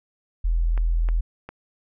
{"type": "tone", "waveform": "sine", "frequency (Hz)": 41.59, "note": "E1", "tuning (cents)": 16, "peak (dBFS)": -18, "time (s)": [0.44, 1.21], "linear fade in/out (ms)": 10}
{"type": "clicks", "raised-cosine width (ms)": 0.5, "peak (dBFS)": -21, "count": 3, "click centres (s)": [0.777, 1.088, 1.49]}
{"effects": []}